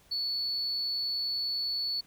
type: tone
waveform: sine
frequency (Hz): 4435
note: C#8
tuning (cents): 0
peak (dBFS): -28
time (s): 0.11-2.01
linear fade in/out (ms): 10
effects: tanh soft clip ceiling -25 dBFS + pink hiss -61 dBFS RMS until 2.06 s